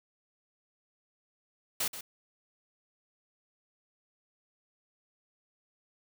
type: noise with echo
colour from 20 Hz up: white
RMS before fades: -31 dBFS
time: 1.8-1.88 s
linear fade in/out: 5 ms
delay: 130 ms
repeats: 1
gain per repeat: -11 dB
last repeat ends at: 2.01 s
effects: none